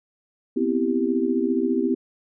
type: chord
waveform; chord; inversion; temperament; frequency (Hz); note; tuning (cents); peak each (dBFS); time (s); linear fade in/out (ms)
sine; C major seventh; third; equal; 246.9 / 261.6 / 329.6 / 392; B3 / C4 / E4 / G4; 0 / 0 / 0 / 0; -25; 0.56-1.95; 10
effects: none